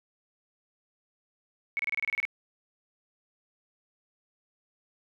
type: tone bursts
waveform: sine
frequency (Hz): 2217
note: C#7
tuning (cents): 0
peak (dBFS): -26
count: 10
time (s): 1.77-2.252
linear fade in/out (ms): 0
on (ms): 23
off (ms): 28
effects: none